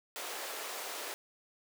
pink high-pass noise, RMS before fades -41 dBFS, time 0.16-1.14 s, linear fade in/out 0 ms, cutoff 420 Hz, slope 24 dB/octave, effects none

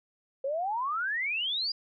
sine exponential sweep, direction up, 523.3 to 4932 Hz, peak -28 dBFS, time 0.44-1.72 s, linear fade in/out 5 ms, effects none

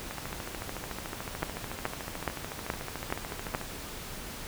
two click trains, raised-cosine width 0.5 ms, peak -21 / -13 dBFS, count 49 / 6, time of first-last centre 0.11-3.614 / 1.43-3.549 s, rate 13.7 / 2.36 Hz, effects pink hiss -41 dBFS RMS until 4.47 s

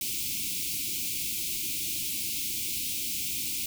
white band-stop noise, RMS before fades -32 dBFS, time 0.01-3.66 s, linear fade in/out 2 ms, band 370 to 2200 Hz, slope 96 dB/octave, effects none

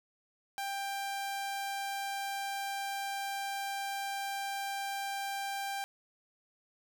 sawtooth tone, 791 Hz, G5, 15 cents sharp, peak -31 dBFS, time 0.58-5.84 s, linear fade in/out 0 ms, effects none

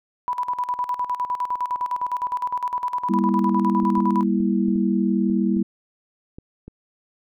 sine tone with tremolo, 987.8 Hz, B5, in tune, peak -20 dBFS, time 0.28-4.23 s, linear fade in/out 0 ms, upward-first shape square, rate 9.8 Hz, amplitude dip 75%
sine chord, E diminished, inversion first, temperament just, 197.78 / 237.3 / 329.6 Hz, G3 / Bb3 / E4, +16 / +31 / 0 cents, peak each -20 / -23 / -24 dBFS, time 3.09-5.63 s, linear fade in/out 10 ms
clicks, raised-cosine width 3 ms, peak -25 dBFS, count 9, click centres 3.832 / 3.98 / 4.404 / 4.684 / 4.758 / 5.299 / 5.567 / 6.385 / 6.68 s
effects none

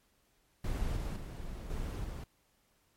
brown noise with level steps, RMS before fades -34 / -36 / -42 / -37 / -40 dBFS, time 0.64-2.24 s, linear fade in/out 5 ms, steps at 0.96 / 1.16 / 1.7 / 2.04 s, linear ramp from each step 2 ms, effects pink hiss -72 dBFS RMS until 2.96 s + MP3 64 kbps

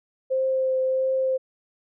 sine tone with vibrato, 523.3 Hz, C5, in tune, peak -20 dBFS, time 0.3-1.38 s, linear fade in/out 20 ms, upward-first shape triangle, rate 1.5 Hz, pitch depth 12 cents each way, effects none

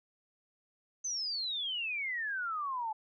sine exponential sweep, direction down, 6272 to 849 Hz, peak -33 dBFS, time 1.04-2.93 s, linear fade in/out 10 ms, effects none

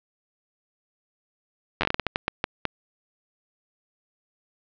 slowing click train, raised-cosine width 0.3 ms, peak -6 dBFS, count 13, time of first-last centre 1.81-2.653 s, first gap 10 ms, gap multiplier 1.32, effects low-pass 4000 Hz 12 dB/octave

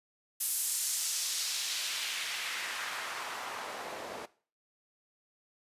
white noise with band-pass filter sweep, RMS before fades -36 dBFS, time 0.4-4.26 s, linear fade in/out 10 ms, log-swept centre 11000 to 500 Hz, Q 1.1, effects noise-tail reverb RT60 0.4 s tail -18 dB re dry + resampled to 32000 Hz

